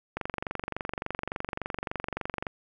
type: click train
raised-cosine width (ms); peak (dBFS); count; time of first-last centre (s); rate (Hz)
0.5; -16; 55; 0.17-2.468; 23.5
effects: none